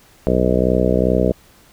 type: harmonic tone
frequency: 62.5 Hz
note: B1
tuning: 21 cents sharp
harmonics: 1 / 2 / 3 / 4 / 5 / 6 / 7 / 8 / 9 / 10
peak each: -22 / -25 / -20 / -23 / -24 / -24 / -21 / -21 / -25 / -23 dBFS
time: 0.27-1.32 s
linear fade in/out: 0 ms
effects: pink hiss -50 dBFS RMS until 1.72 s